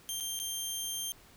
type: tone with dropouts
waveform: 15% pulse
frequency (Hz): 3170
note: G7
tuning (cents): +19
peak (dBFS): -27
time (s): 0.09-1.12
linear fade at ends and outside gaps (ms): 0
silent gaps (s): 0.201-0.207 / 0.391-0.399
effects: pink hiss -58 dBFS RMS until 1.36 s